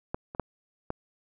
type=clicks; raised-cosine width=1 ms; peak=-16 / -26 / -13 / -17 dBFS; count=4; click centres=0.145 / 0.349 / 0.397 / 0.904 s; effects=none